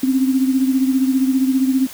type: beating tone pair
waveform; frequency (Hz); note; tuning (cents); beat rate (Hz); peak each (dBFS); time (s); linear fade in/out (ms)
sine; 261.6 / 276.6; C4 / C#4; 0 / -4; 15; -14 / -21; 0.03-1.87; 5
effects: white hiss -36 dBFS RMS until 1.93 s